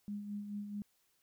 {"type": "tone with tremolo", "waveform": "sine", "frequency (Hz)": 205.4, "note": "G#3", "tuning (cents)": -19, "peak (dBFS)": -37, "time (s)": [0.08, 0.82], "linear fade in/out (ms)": 0, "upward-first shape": "sine", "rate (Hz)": 4.6, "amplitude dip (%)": 50, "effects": ["white hiss -75 dBFS RMS until 1.22 s"]}